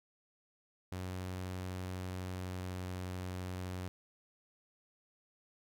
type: tone with pitch glide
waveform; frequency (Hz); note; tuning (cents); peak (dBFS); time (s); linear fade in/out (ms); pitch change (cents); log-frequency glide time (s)
sawtooth; 92.1 to 91.57; F#2 to F#2; -7 to -17; -35; 0.92-3.88; 0; -10; 2.25-2.77
effects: none